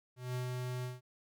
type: tone with ADSR envelope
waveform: square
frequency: 125.5 Hz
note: B2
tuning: 28 cents sharp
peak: -35 dBFS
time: 0.16-1.01 s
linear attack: 190 ms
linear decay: 110 ms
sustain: -2 dB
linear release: 170 ms
effects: none